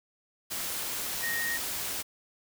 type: tone in noise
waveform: sine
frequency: 1864.7 Hz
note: A#6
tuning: in tune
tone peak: -30 dBFS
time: 1.22-1.58 s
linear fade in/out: 20 ms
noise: white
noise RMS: -34 dBFS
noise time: 0.5-2.03 s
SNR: +1 dB
effects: none